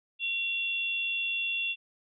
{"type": "tone pair together", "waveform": "sine", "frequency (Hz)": [2738, 3443], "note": ["F7", "A7"], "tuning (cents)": [-35, -38], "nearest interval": "major third", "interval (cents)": 397, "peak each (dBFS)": [-29, -35], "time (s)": [0.19, 1.76], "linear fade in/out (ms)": 50, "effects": []}